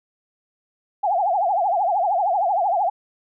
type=tone with vibrato; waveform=sine; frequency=753 Hz; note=F#5; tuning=30 cents sharp; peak=-17 dBFS; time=1.03-2.9 s; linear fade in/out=10 ms; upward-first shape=triangle; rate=13 Hz; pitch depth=240 cents each way; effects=none